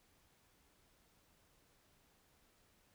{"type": "silence", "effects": ["pink hiss -72 dBFS RMS until 2.94 s"]}